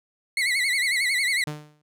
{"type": "tone with vibrato", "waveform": "35% pulse", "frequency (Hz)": 2081, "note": "C7", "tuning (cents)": -10, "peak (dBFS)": -19, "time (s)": [0.37, 1.44], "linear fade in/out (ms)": 2, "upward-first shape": "sine", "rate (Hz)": 11, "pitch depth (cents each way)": 120}
{"type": "tone with exponential decay", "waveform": "sawtooth", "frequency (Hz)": 150, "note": "D3", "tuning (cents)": 37, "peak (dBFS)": -23, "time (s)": [1.47, 1.82], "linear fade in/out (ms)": 5, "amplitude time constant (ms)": 75}
{"effects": ["low-pass 12000 Hz 12 dB/octave"]}